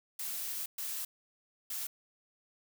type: noise bursts at uneven times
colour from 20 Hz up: blue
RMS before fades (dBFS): -38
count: 3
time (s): 0.19-0.66 / 0.78-1.05 / 1.7-1.87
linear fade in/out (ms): 5
effects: none